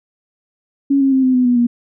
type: tone with pitch steps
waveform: sine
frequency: 277.5 / 270.7 / 264.1 / 257.6 / 251.3 / 245.1 / 239.1 Hz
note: C#4 / C#4 / C4 / C4 / B3 / B3 / A#3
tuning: +2 / -41 / +16 / -27 / +30 / -13 / +44 cents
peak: -10 dBFS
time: 0.9-1.67 s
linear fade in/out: 10 ms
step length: 110 ms
effects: none